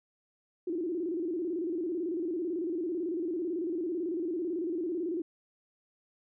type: tone with vibrato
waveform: sine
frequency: 340 Hz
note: F4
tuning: 46 cents flat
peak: -30 dBFS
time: 0.67-5.22 s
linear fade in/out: 5 ms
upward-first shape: square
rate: 18 Hz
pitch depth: 110 cents each way
effects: none